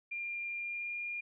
sine tone with pitch glide, 2396 to 2413 Hz, D7 to D7, +34 to +46 cents, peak -36 dBFS, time 0.11-1.21 s, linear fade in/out 10 ms, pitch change +12 cents, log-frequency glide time 0.59-0.96 s, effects none

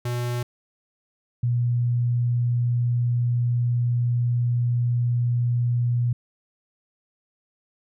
square / sine tone pair in turn, 121.5 / 120.73 Hz, B2 / B2, -28 / -39 cents, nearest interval unison, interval 11 cents, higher first, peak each -25 / -19 dBFS, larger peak second, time 0.05-0.43 / 1.43-6.13 s, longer second, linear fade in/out 5 ms, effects none

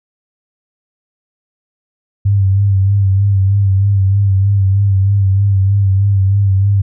sine tone with vibrato, 98.3 Hz, G2, 5 cents sharp, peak -8 dBFS, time 2.25-6.82 s, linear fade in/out 10 ms, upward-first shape sine, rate 3.2 Hz, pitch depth 45 cents each way, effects none

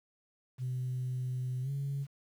sine tone with pitch glide, 127 to 139.3 Hz, B2 to C#3, +49 to +9 cents, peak -31 dBFS, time 0.58-2.07 s, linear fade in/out 50 ms, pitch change +160 cents, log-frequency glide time 1.62-1.7 s, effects tanh soft clip ceiling -29 dBFS + 10-bit

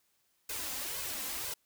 white noise with flanger, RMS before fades -38 dBFS, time 0.49-1.54 s, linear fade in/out 5 ms, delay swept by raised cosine 1.9 to 3.9 ms, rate 2 Hz, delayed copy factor +0.8, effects white hiss -74 dBFS RMS until 1.65 s

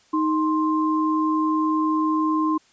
sine tone pair together, 312.5 / 1051 Hz, D#4 / C6, +8 / +7 cents, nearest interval octave + major sixth, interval 2099 cents, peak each -20 / -23 dBFS, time 0.13-2.58 s, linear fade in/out 10 ms, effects white hiss -58 dBFS RMS until 2.72 s + resampled to 16000 Hz

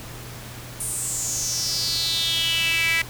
sawtooth tone with high-pass filter sweep, 329.6 Hz, E4, in tune, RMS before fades -24 dBFS, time 0.8-3.02 s, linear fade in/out 5 ms, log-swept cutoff 9500 to 2100 Hz, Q 6, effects added 120 Hz sine -39 dBFS peak until 3.09 s + pink hiss -39 dBFS RMS until 3.09 s

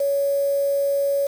sine tone with quantisation, 560 Hz, C#5, 18 cents sharp, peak -18 dBFS, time 0-1.27 s, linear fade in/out 5 ms, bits 6, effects none

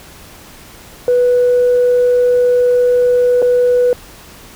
sine tone with dropouts, 492.3 Hz, B4, 6 cents flat, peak -7 dBFS, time 1.08-3.93 s, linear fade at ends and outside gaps 1 ms, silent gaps 3.419-3.425 s, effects tanh soft clip ceiling -5 dBFS + pink hiss -38 dBFS RMS until 4.55 s

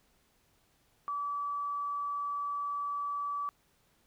sine tone, 1151 Hz, D6, 35 cents flat, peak -32 dBFS, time 1.08-3.49 s, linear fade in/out 0 ms, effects pink hiss -70 dBFS RMS until 4.06 s

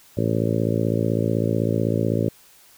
harmonic tone, 55.9 Hz, A1, 28 cents sharp, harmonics 2 / 3 / 4 / 5 / 6 / 7 / 8 / 9 / 10, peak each -24 / -26 / -27 / -28 / -29 / -29 / -30 / -31 / -31 dBFS, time 0.17-2.29 s, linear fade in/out 5 ms, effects white hiss -52 dBFS RMS until 2.77 s

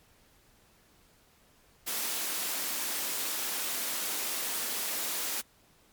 white high-pass noise, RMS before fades -33 dBFS, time 1.86-5.42 s, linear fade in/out 20 ms, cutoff 210 Hz, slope 24 dB/octave, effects pink hiss -63 dBFS RMS until 5.92 s + MP3 96 kbps

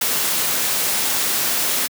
white noise with ADSR envelope, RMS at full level -18 dBFS, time 0.01-1.88 s, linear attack 7 ms, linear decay 10 ms, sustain -2 dB, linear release 25 ms, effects high-pass 150 Hz 12 dB/octave

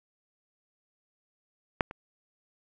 clicks, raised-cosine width 0.5 ms, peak -8 / -25 dBFS, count 2, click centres 1.808 / 1.911 s, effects none

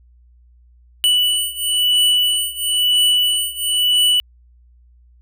square beating tone pair, 2962 / 2963 Hz, F#7 / F#7, +1 / +2 cents, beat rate 1 Hz, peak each -19 / -17 dBFS, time 1.04-4.2 s, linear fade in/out 0 ms, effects added 60 Hz sine -47 dBFS peak until 5.21 s

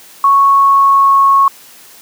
sine tone with pitch glide, 1107 to 1100 Hz, C#6 to C#6, -3 to -14 cents, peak -5 dBFS, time 0.24-1.48 s, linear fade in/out 2 ms, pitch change -11 cents, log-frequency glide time 0.37-1.14 s, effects white hiss -39 dBFS RMS until 2.01 s + high-pass 150 Hz 12 dB/octave

